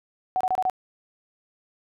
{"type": "tone bursts", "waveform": "sine", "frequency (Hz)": 746, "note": "F#5", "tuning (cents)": 14, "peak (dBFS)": -20, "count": 5, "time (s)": [0.36, 0.698], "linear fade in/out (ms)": 0, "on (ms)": 46, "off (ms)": 27, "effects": []}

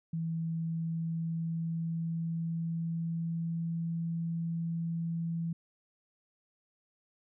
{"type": "tone with pitch glide", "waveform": "sine", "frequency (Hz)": [163.9, 166.57], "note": ["E3", "E3"], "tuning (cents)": [-10, 18], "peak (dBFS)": -31, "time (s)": [0.13, 5.53], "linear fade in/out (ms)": 5, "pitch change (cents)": 28, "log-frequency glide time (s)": [0.48, 3.94], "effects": []}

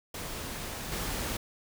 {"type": "noise with level steps", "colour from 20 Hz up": "pink", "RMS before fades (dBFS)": [-38, -34], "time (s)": [0.14, 1.37], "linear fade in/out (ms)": 5, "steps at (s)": 0.92, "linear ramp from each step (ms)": 2, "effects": []}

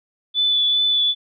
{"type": "tone with vibrato", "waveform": "sine", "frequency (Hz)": 3476, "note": "A7", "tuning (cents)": -22, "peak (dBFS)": -15, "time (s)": [0.34, 1.15], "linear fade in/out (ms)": 50, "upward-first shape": "triangle", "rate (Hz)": 2.5, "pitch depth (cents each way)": 16, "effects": []}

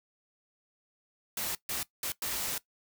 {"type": "noise bursts at uneven times", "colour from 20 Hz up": "white", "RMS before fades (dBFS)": -34, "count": 4, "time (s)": [[1.37, 1.55], [1.69, 1.83], [2.03, 2.12], [2.22, 2.58]], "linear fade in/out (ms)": 2, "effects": ["noise-tail reverb RT60 0.1 s tail -18 dB re dry"]}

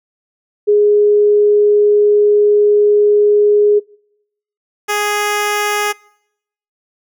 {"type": "tone pair in turn", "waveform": ["sine", "10% pulse"], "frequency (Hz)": [415.3, 415.3], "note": ["G#4", "G#4"], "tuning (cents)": [0, 0], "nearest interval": "unison", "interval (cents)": 0, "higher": "neither", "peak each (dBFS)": [-7, -6], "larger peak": "second", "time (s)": [[0.67, 3.8], [4.88, 5.93]], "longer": "first", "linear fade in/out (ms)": 20, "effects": ["noise-tail reverb RT60 0.8 s tail -26 dB re dry"]}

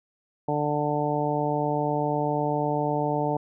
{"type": "harmonic tone", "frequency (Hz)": 148, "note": "D3", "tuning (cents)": 14, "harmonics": [1, 2, 3, 4, 5, 6], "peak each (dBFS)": [-30, -30, -30, -30, -30, -30], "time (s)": [0.48, 3.37], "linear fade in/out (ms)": 5, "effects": []}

